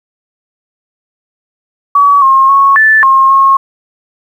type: tone with pitch steps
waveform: sine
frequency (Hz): 1136 / 1072 / 1102 / 1755 / 1072 / 1085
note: C#6 / C6 / C#6 / A6 / C6 / C#6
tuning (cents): +42 / +42 / -11 / -5 / +42 / -37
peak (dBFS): -3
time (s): 1.95-3.57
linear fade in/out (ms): 5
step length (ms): 270
effects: 7-bit